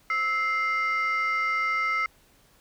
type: tone pair together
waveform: sine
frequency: 1307 / 2093 Hz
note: E6 / C7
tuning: -15 / 0 cents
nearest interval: minor sixth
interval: 815 cents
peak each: -24 dBFS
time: 0.1-2.06 s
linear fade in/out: 2 ms
effects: tanh soft clip ceiling -20 dBFS + pink hiss -60 dBFS RMS until 2.6 s